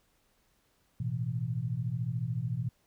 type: chord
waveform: sine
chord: A suspended second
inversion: none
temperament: just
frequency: 110 / 123.75 / 165 Hz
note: A2 / B2 / E3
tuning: 0 / +4 / +2 cents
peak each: -37 / -32 / -37 dBFS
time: 1-2.69 s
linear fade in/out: 5 ms
effects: pink hiss -71 dBFS RMS until 2.86 s